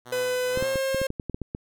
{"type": "tone with tremolo", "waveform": "5% pulse", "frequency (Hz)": 123.47, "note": "B2", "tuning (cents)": 0, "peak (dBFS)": -27, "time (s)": [0.05, 0.78], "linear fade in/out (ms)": 20, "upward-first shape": "triangle", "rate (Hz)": 2.1, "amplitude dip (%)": 75}
{"type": "tone with pitch glide", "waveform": "45% pulse", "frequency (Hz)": [502, 534.9], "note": ["B4", "C5"], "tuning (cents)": [28, 38], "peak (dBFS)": -24, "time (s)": [0.12, 1.07], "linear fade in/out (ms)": 5, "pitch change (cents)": 110, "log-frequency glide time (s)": [0.53, 0.66]}
{"type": "clicks", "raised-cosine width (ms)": 3, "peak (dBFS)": -18, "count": 11, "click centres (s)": [0.574, 0.625, 0.757, 0.946, 1.016, 1.104, 1.198, 1.297, 1.345, 1.417, 1.549]}
{"effects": []}